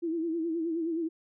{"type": "tone with vibrato", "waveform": "sine", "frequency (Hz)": 329.6, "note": "E4", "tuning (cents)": 0, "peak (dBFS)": -28, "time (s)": [0.02, 1.09], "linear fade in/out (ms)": 20, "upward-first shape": "sine", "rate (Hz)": 9.5, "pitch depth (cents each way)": 72, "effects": []}